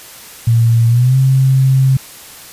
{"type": "tone with pitch glide", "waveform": "sine", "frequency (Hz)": [115.7, 132.9], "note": ["A#2", "C3"], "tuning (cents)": [-13, 27], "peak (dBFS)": -7, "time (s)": [0.47, 1.97], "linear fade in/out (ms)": 5, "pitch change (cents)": 240, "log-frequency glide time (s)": [0.88, 1.17], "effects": ["white hiss -35 dBFS RMS until 2.52 s", "resampled to 32000 Hz"]}